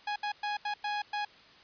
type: tone bursts at uneven times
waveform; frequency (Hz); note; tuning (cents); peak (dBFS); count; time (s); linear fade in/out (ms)
sawtooth; 830.6; G#5; 0; -27; 6; 0.07-0.16 / 0.23-0.32 / 0.43-0.57 / 0.65-0.74 / 0.84-1.02 / 1.13-1.25; 5
effects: white hiss -56 dBFS RMS until 1.63 s + resampled to 11025 Hz